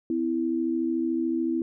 sine tone pair together, 255.2 / 328.9 Hz, C4 / E4, -43 / -4 cents, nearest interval major third, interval 439 cents, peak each -28 / -25 dBFS, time 0.1-1.62 s, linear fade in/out 2 ms, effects none

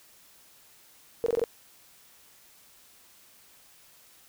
sine tone bursts, 466.2 Hz, A#4, in tune, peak -22 dBFS, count 5, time 1.24-1.439 s, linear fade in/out 0 ms, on 23 ms, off 21 ms, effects white hiss -57 dBFS RMS until 4.28 s

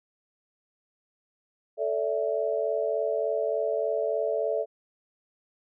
sine chord, A suspended fourth, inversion none, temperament equal with one note detuned, 440 / 575.9 / 659.3 Hz, A4 / D5 / E5, 0 / -34 / 0 cents, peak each -29 dBFS, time 1.77-4.66 s, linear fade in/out 50 ms, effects none

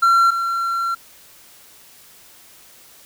triangle tone pair in turn, 1364 / 1364 Hz, F6 / F6, -41 / -41 cents, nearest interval unison, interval 0 cents, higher neither, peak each -9 / -17 dBFS, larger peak first, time 0.02-0.31 / 0.31-0.95 s, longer second, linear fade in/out 10 ms, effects white hiss -47 dBFS RMS until 3.05 s

